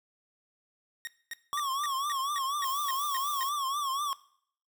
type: tone bursts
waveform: sawtooth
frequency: 1864.7 Hz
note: A#6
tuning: in tune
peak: -32 dBFS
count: 10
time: 1.05-3.43 s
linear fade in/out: 0 ms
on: 22 ms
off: 240 ms
type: tone with vibrato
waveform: square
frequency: 1119 Hz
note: C#6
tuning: 16 cents sharp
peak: -30 dBFS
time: 1.53-4.13 s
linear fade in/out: 0 ms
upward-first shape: triangle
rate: 4.1 Hz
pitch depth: 130 cents each way
type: noise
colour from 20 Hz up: violet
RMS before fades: -41 dBFS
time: 2.64-3.49 s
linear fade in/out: 0 ms
effects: noise-tail reverb RT60 0.6 s tail -19 dB re dry